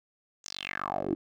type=tone with band-pass filter sweep; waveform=10% pulse; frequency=48 Hz; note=G1; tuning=36 cents flat; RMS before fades=-34 dBFS; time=0.44-1.15 s; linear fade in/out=10 ms; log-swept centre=6800 to 300 Hz; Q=5.9; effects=none